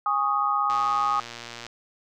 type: chord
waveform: sine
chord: Ab suspended fourth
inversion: none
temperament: equal with one note detuned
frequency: 822.5 / 1108.7 / 1244.5 Hz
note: Ab5 / Db6 / Eb6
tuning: -17 / 0 / 0 cents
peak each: -27 / -28 / -23 dBFS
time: 0.06-1.2 s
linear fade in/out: 2 ms
type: click train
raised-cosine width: 0.2 ms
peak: -20 dBFS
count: 115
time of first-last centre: 0.7-1.666 s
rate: 118 Hz
effects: none